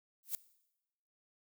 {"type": "noise with exponential growth", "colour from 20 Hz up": "violet", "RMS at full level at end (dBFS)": -32, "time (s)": [0.23, 0.35], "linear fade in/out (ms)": 0, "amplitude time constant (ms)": 24, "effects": ["noise-tail reverb RT60 0.9 s tail -19 dB re dry"]}